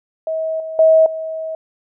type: tone with level steps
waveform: sine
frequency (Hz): 640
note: D#5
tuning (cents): +49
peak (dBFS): -18 / -24 / -7 / -22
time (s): 0.27-1.55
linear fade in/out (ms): 2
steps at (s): 0.6 / 0.79 / 1.06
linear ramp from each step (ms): 2
effects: none